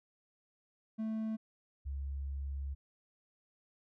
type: tone pair in turn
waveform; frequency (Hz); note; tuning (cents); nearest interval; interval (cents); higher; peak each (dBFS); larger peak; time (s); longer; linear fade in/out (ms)
triangle / sine; 220 / 69.1; A3 / C#2; 0 / -5; octave + minor sixth; 2005; first; -32 / -36; first; 0.98-1.37 / 1.85-2.75; second; 20
effects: none